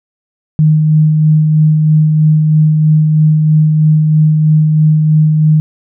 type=tone with tremolo; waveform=sine; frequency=154.6 Hz; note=D#3; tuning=11 cents flat; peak=-4 dBFS; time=0.59-5.6 s; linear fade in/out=0 ms; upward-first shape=sine; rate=3.1 Hz; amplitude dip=30%; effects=none